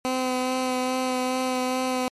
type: tone with vibrato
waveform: 15% pulse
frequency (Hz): 255.8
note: C4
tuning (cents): -39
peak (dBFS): -17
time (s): 0.05-2.08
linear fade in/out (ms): 0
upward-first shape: sine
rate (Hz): 2.4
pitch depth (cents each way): 14
effects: low-pass 12000 Hz 12 dB/octave + MP3 64 kbps